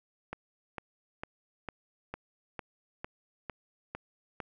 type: click train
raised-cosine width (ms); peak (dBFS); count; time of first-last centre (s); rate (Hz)
0.5; -22; 10; 0.33-4.402; 2.21
effects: none